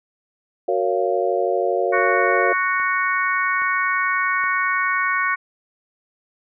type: chord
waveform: sine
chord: Gb major seventh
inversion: none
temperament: just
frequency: 370 / 462.5 / 555 / 693.7 Hz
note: Gb4 / Bb4 / Db5 / F5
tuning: 0 / -14 / +2 / -12 cents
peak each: -23 dBFS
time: 0.68-2.53 s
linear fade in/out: 5 ms
type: harmonic tone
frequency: 370 Hz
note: F#4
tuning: in tune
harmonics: 3 / 4 / 5 / 6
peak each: -22 / -23 / -24 / -25 dBFS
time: 1.92-5.36 s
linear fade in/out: 20 ms
type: click train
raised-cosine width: 0.5 ms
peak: -24 dBFS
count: 4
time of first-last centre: 1.98-4.439 s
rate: 1.22 Hz
effects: none

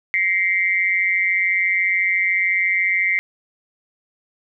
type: tone with amplitude modulation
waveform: sine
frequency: 2093 Hz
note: C7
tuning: in tune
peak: -12 dBFS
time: 0.14-3.19 s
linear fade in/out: 0 ms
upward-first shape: sine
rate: 186 Hz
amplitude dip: 85%
effects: none

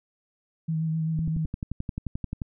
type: tone with vibrato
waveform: sine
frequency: 160 Hz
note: D#3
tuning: 49 cents sharp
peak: -24 dBFS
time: 0.68-1.46 s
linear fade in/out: 10 ms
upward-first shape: sine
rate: 7.7 Hz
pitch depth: 23 cents each way
type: click train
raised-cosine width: 5 ms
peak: -18 dBFS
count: 15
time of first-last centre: 1.19-2.418 s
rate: 11.4 Hz
effects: none

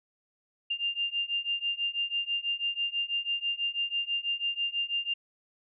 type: beating tone pair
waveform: sine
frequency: 2794 / 2800.1 Hz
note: F7 / F7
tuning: 0 / +4 cents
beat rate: 6.1 Hz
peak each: -32 / -31 dBFS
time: 0.7-5.14 s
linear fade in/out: 10 ms
effects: none

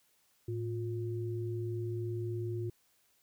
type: tone pair together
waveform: sine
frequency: 110.5 / 354.1 Hz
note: A2 / F4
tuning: +8 / +24 cents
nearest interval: octave + minor sixth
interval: 2016 cents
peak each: -35 / -38 dBFS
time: 0.48-2.7 s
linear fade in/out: 5 ms
effects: white hiss -71 dBFS RMS until 3.22 s

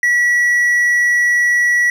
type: tone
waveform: triangle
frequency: 1938 Hz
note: B6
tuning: 33 cents flat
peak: -9 dBFS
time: 0.03-1.9 s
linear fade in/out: 2 ms
effects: none

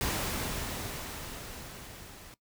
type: noise with level ramp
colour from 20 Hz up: pink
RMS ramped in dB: -31 to -50 dBFS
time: 0.01-2.34 s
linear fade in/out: 0 ms
effects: noise-tail reverb RT60 0.1 s tail -18 dB re dry

